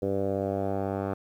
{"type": "tone with low-pass filter sweep", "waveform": "10% pulse", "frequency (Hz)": 98, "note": "G2", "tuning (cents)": 0, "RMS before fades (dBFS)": -29, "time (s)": [0.02, 1.14], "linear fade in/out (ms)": 5, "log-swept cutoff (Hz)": [490, 1000], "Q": 2.9, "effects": ["10-bit"]}